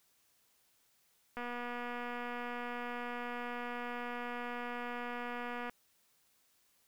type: click train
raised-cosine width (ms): 0.5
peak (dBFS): -27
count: 1048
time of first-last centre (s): 1.37-5.696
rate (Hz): 242
effects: white hiss -72 dBFS RMS until 6.87 s